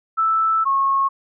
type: tone pair in turn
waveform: sine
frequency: 1318.5 / 1091.3 Hz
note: E6 / C#6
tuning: 0 / -27 cents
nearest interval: minor third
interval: 327 cents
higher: first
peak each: -15 dBFS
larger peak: neither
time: 0.17-0.65 / 0.65-1.09 s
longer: first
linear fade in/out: 20 ms
effects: none